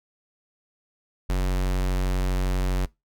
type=tone; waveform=square; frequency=46.25 Hz; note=F#1; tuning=in tune; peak=-22 dBFS; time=1.29-2.86 s; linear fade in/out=10 ms; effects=noise-tail reverb RT60 0.2 s tail -22 dB re dry